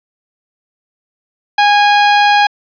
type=tone; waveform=sawtooth; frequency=823 Hz; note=G#5; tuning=16 cents flat; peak=-3 dBFS; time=1.58-2.47 s; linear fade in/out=5 ms; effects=resampled to 11025 Hz + 7-bit